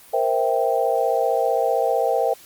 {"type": "chord", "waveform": "sine", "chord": "C dominant seventh", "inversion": "third", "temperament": "equal with one note detuned", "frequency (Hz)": [467.8, 523.3, 659.3, 784], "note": ["Bb4", "C5", "E5", "G5"], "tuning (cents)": [6, 0, 0, 0], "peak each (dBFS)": -23, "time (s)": [0.13, 2.34], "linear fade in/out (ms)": 10, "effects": ["white hiss -47 dBFS RMS until 2.45 s", "Opus 32 kbps"]}